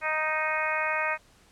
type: harmonic tone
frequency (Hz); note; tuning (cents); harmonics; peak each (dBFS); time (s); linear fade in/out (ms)
311.1; D#4; 0; 2 / 3 / 4 / 5 / 6 / 7 / 8; -33 / -33 / -33 / -33 / -33 / -33 / -33; 0.01-1.18; 50
effects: pink hiss -59 dBFS RMS until 1.51 s + low-pass 10000 Hz 12 dB/octave